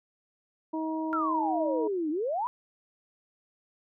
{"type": "harmonic tone", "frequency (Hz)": 317.4, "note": "D#4", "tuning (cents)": 35, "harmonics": [1, 2, 3], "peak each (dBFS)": [-30, -38, -36], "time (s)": [0.73, 1.88], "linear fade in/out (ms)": 10}
{"type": "exponential two-way sweep", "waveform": "sine", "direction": "down then up", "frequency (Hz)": [1394, 293.7, 1026], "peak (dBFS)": -27, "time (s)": [1.13, 2.47], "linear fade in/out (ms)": 0, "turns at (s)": 2.1}
{"effects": []}